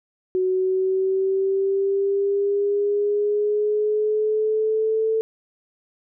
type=linear sweep; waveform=sine; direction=up; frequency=370 to 444.1 Hz; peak=-18 dBFS; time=0.35-5.21 s; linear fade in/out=0 ms; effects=none